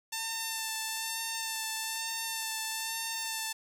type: tone with vibrato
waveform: 5% pulse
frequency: 894 Hz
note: A5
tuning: 27 cents sharp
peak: -21 dBFS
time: 0.12-3.53 s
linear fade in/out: 10 ms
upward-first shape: sine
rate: 1.1 Hz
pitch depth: 19 cents each way
effects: none